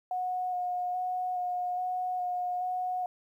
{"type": "tone with vibrato", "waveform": "sine", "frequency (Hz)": 726, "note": "F#5", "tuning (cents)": -33, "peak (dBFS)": -29, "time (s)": [0.11, 3.06], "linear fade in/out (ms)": 2, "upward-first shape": "square", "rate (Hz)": 1.2, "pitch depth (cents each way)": 13, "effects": ["11-bit"]}